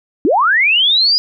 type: linear sweep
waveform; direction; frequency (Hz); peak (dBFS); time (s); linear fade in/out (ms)
sine; up; 250.6 to 4978; -9; 0.25-1.18; 0
effects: none